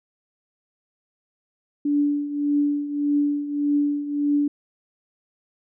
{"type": "tone with tremolo", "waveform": "sine", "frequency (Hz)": 290, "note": "D4", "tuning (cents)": -22, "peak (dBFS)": -16, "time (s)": [1.85, 4.48], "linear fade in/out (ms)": 5, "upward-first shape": "triangle", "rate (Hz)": 1.7, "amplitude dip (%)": 75, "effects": []}